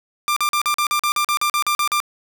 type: tone bursts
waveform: sawtooth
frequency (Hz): 1189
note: D6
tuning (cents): +21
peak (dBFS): -13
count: 14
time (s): 0.28-2.002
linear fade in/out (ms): 0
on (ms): 84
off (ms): 42
effects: none